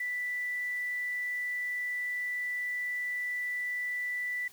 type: tone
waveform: sine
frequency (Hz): 1975.5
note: B6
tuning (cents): 0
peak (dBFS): -31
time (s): 0-4.48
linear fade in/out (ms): 5
effects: white hiss -56 dBFS RMS until 4.52 s + high-pass 60 Hz 12 dB/octave